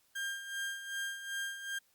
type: tone with tremolo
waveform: 35% pulse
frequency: 1600 Hz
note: G6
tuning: 35 cents sharp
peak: -33 dBFS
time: 0.15-1.79 s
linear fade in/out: 10 ms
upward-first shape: sine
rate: 2.6 Hz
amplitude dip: 65%
effects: white hiss -71 dBFS RMS until 1.94 s + Opus 48 kbps